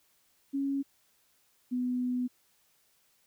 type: tone pair in turn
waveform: sine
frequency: 276.4 / 249.1 Hz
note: C#4 / B3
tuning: -5 / +15 cents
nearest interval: major second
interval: 180 cents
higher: first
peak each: -28 dBFS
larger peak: neither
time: 0.53-0.83 / 1.71-2.28 s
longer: second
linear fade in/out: 20 ms
effects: white hiss -69 dBFS RMS until 3.26 s